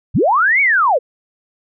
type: linear two-way sweep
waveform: sine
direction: up then down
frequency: 57.3 to 2292 to 440.7 Hz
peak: -10 dBFS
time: 0.14-0.99 s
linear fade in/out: 20 ms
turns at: 0.61 s
effects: none